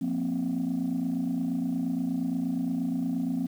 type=chord; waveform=sine; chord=F suspended fourth; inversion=none; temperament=equal with one note detuned; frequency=175.42 / 233.1 / 261.6 Hz; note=F3 / Bb3 / C4; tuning=+8 / 0 / 0 cents; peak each=-31 / -30 / -27 dBFS; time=0.01-3.47 s; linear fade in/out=10 ms; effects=tanh soft clip ceiling -22 dBFS + 9-bit